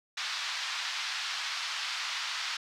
white band-pass noise, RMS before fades -35 dBFS, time 0.17-2.57 s, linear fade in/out 5 ms, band 1000 to 4900 Hz, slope 24 dB/octave, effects none

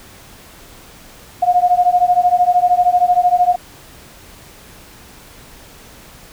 sine beating tone pair, 710 / 723 Hz, F5 / F#5, +28 / -40 cents, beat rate 13 Hz, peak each -13 dBFS, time 1.42-3.56 s, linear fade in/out 10 ms, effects pink hiss -41 dBFS RMS until 6.32 s

